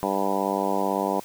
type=harmonic tone; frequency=98 Hz; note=G2; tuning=in tune; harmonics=2 / 3 / 4 / 5 / 6 / 7 / 8 / 9 / 10; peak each=-31 / -31 / -31 / -31 / -31 / -31 / -31 / -31 / -31 dBFS; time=0.03-1.2 s; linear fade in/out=0 ms; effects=white hiss -46 dBFS RMS until 1.24 s